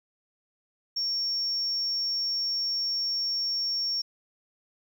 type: tone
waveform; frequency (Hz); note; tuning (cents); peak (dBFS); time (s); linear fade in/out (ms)
sine; 5500; F8; -27; -25; 0.96-4.02; 10
effects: tanh soft clip ceiling -21 dBFS + 10-bit